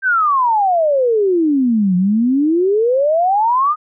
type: exponential two-way sweep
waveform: sine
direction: down then up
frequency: 1593 to 176.5 to 1260 Hz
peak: -11 dBFS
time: 0.02-3.76 s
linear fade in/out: 50 ms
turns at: 1.96 s
effects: none